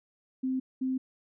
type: tone bursts at uneven times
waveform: sine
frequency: 260.2 Hz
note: C4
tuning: 9 cents flat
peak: -27 dBFS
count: 2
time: 0.43-0.6 / 0.81-0.98 s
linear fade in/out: 10 ms
effects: none